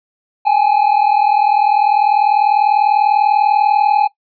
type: tone pair together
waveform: triangle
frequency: 809 / 849.1 Hz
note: G#5 / G#5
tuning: -46 / +38 cents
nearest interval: minor second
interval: 84 cents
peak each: -11 dBFS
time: 0.45-4.08 s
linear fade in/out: 20 ms
effects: noise-tail reverb RT60 0.1 s tail -19 dB re dry + resampled to 11025 Hz